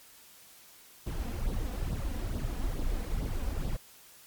brown noise with flanger, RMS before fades -32 dBFS, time 1.06-3.77 s, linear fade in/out 10 ms, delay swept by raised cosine 0.21 to 4.11 ms, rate 2.3 Hz, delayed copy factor +0.7, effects white hiss -55 dBFS RMS until 4.26 s + MP3 96 kbps

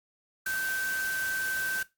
sine tone in noise, 1548 Hz, G6, 22 cents flat, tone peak -29 dBFS, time 0.46-1.83 s, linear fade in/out 5 ms, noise white, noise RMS -38 dBFS, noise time 0.46-1.83 s, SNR +6 dB, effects noise-tail reverb RT60 0.2 s tail -17 dB re dry + Opus 48 kbps

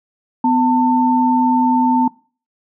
sine tone pair together, 251.2 / 895.2 Hz, B3 / A5, +30 / +30 cents, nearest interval octave + minor seventh, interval 2200 cents, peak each -14 dBFS, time 0.44-2.08 s, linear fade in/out 5 ms, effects noise-tail reverb RT60 0.4 s tail -22 dB re dry

